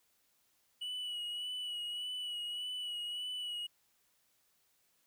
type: tone with vibrato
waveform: triangle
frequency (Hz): 2939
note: F#7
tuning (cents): -12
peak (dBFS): -36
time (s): 0.81-3.67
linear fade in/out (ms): 10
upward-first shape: sine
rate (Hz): 1.7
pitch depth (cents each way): 30
effects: white hiss -74 dBFS RMS until 5.06 s